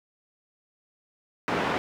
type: band-pass noise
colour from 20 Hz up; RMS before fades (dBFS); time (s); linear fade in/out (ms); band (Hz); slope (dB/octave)
pink; -27; 1.48-1.78; 0; 230 to 2000; 12
effects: none